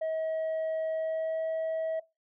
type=tone with pitch glide; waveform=sine; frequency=639 to 643.8 Hz; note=D#5 to E5; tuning=+46 to -41 cents; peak=-26 dBFS; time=0.01-2 s; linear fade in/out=10 ms; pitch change=+13 cents; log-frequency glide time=0.91-1.45 s; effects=noise-tail reverb RT60 0.2 s tail -18 dB re dry + tanh soft clip ceiling -28 dBFS